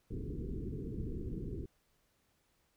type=low-pass noise; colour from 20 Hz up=pink; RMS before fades=-40 dBFS; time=0.1-1.66 s; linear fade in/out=10 ms; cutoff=450 Hz; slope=96 dB/octave; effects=pink hiss -75 dBFS RMS until 2.76 s